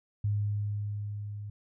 sine tone with level ramp, 103.4 Hz, G#2, 7 cents flat, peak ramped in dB -25 to -37 dBFS, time 0.24-1.5 s, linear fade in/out 5 ms, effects none

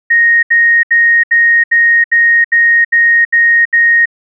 sine tone bursts, 1864.7 Hz, A#6, in tune, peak -5 dBFS, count 10, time 0.1-4.057 s, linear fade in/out 10 ms, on 330 ms, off 73 ms, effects none

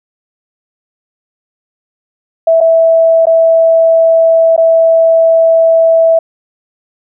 sine tone with dropouts, 656 Hz, E5, 9 cents flat, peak -4 dBFS, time 2.47-6.19 s, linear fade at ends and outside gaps 5 ms, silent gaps 2.605-2.61 / 3.256-3.268 / 4.564-4.577 s, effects none

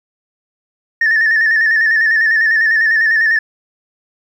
sine tone with vibrato, 1789 Hz, A6, 28 cents sharp, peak -8 dBFS, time 1.01-3.39 s, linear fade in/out 5 ms, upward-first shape square, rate 10 Hz, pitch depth 52 cents each way, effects tanh soft clip ceiling -7 dBFS + 8-bit

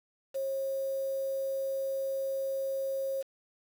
sine tone with quantisation, 540 Hz, C#5, 45 cents flat, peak -30 dBFS, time 0.34-3.23 s, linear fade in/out 20 ms, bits 8, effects none

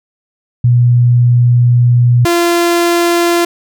sine / sawtooth tone pair in turn, 121.5 / 343.7 Hz, B2 / F4, -28 / -28 cents, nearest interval octave + tritone, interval 1800 cents, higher second, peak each -5 dBFS, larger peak neither, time 0.64-2.25 / 2.25-3.45 s, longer first, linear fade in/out 5 ms, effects none

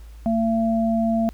sine tone pair together, 225 / 676.6 Hz, A3 / E5, +39 / +45 cents, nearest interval octave + perfect fifth, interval 1906 cents, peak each -19 / -23 dBFS, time 0.26-1.29 s, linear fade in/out 0 ms, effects added 55 Hz sine -38 dBFS peak until 1.33 s + pink hiss -56 dBFS RMS until 1.33 s

